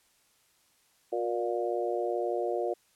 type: harmonic tone with a mistuned harmonic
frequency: 118.2 Hz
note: A#2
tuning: 24 cents sharp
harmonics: 3 / 4 / 5 / 6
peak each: -32 / -33 / -34 / -35 dBFS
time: 1.12-2.74 s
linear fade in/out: 10 ms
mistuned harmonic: 3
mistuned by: +24 cents
effects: white hiss -67 dBFS RMS until 2.95 s + low-pass 12000 Hz 12 dB/octave